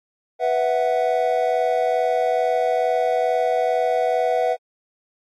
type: chord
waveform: triangle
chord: B suspended fourth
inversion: none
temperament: just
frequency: 493.9 / 658.5 / 740.8 Hz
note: B4 / E5 / F#5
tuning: 0 / -2 / +2 cents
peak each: -20 dBFS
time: 0.39-4.57 s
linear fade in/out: 50 ms
effects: AAC 48 kbps